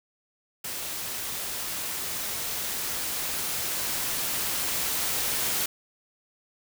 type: noise with level ramp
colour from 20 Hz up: white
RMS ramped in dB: -34 to -27 dBFS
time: 0.64-5.66 s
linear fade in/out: 5 ms
effects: none